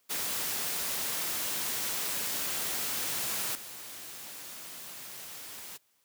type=noise with level steps; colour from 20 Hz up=white; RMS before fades=-33 / -44 dBFS; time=0.09-5.78 s; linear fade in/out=20 ms; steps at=3.55 s; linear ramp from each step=2 ms; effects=white hiss -71 dBFS RMS until 6.04 s + high-pass 100 Hz 12 dB/octave